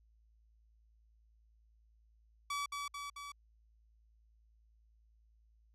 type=tone with echo; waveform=sawtooth; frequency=1145 Hz; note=D6; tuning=44 cents flat; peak=-32 dBFS; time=2.5-2.66 s; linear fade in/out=5 ms; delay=220 ms; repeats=3; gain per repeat=-3 dB; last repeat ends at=3.32 s; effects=added 55 Hz sine -65 dBFS peak until 5.74 s + low-pass 10000 Hz 12 dB/octave